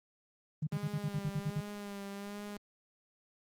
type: tone bursts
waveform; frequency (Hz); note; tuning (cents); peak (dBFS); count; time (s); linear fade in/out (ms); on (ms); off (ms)
sine; 152.4; D#3; -36; -30; 10; 0.62-1.605; 5; 49; 55
type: tone with vibrato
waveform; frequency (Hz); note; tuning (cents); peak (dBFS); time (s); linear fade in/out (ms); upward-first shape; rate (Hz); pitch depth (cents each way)
sawtooth; 202.4; G#3; -44; -37; 0.72-2.57; 2; sine; 1.3; 32
effects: high-pass 100 Hz 12 dB/octave + Opus 24 kbps